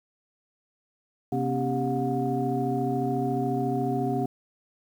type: tone cluster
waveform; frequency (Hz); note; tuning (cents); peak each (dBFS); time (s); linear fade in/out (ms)
sine; 131.5 / 242.6 / 276.7 / 395.3 / 722; C3 / B3 / C#4 / G4 / F#5; +9 / -31 / -3 / +15 / -43; -30; 1.32-4.26; 5
effects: tanh soft clip ceiling -14 dBFS + 9-bit